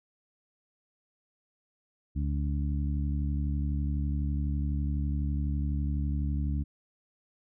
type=harmonic tone; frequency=72 Hz; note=D2; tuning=34 cents flat; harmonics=1 / 2 / 3 / 4; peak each=-28 / -34 / -38 / -40 dBFS; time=2.15-6.64 s; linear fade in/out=20 ms; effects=none